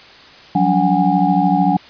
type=tone cluster; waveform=sine; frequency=176.1 / 189.3 / 284.3 / 740 / 816 Hz; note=F3 / F#3 / C#4 / F#5 / G#5; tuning=+15 / +40 / +44 / 0 / -31 cents; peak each=-18 dBFS; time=0.55-1.77 s; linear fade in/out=5 ms; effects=white hiss -41 dBFS RMS until 1.89 s + resampled to 11025 Hz